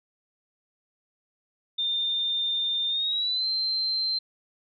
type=tone with pitch glide; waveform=sine; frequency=3611 to 4124 Hz; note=A7 to C8; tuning=+44 to -26 cents; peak=-24 dBFS; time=1.78-4.19 s; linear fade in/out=10 ms; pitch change=+230 cents; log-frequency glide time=2.88-3.47 s; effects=none